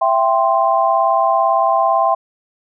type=chord; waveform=sine; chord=C major; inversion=first; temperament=equal with one note detuned; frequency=666.1 / 784 / 1046.5 Hz; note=E5 / G5 / C6; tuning=+18 / 0 / 0 cents; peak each=-16 dBFS; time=0.01-2.15 s; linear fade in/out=10 ms; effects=none